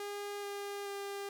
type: tone with pitch steps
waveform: sawtooth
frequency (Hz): 407.4 / 403.7 / 399.9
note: G#4 / G#4 / G4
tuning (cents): -33 / -49 / +35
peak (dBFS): -35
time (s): 0-1.29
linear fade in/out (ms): 2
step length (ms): 430
effects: none